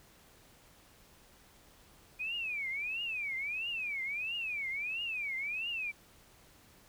sine tone with vibrato, 2436 Hz, D#7, 37 cents flat, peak -34 dBFS, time 2.19-5.92 s, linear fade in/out 20 ms, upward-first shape triangle, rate 1.5 Hz, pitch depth 290 cents each way, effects pink hiss -61 dBFS RMS until 6.88 s

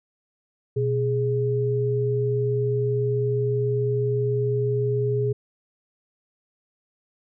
sine tone pair together, 123.08 / 415.3 Hz, B2 / G#4, -5 / 0 cents, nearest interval octave + major sixth, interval 2105 cents, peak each -23 dBFS, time 0.76-5.33 s, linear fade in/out 10 ms, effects none

